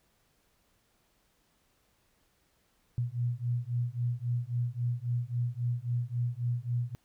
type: beating tone pair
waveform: sine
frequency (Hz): 119.1 / 122.8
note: A#2 / B2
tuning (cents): +38 / -9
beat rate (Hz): 3.7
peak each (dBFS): -32 / -32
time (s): 2.98-6.95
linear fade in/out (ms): 0
effects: pink hiss -71 dBFS RMS until 7.04 s